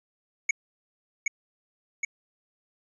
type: tone with echo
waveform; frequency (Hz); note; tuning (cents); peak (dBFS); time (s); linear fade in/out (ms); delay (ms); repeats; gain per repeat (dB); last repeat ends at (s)
square; 2217; C#7; 0; -20; 0.49-0.51; 5; 770; 2; -3; 2.05
effects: resampled to 22050 Hz